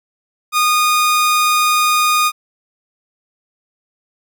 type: tone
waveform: sawtooth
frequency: 1229 Hz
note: D#6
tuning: 22 cents flat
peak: -8 dBFS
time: 0.52-2.32 s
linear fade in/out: 50 ms
effects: none